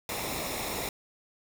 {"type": "noise with comb filter", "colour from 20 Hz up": "pink", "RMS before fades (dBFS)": -34, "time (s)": [0.09, 0.89], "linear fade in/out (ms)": 2, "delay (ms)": 0.65, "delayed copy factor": -0.6, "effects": []}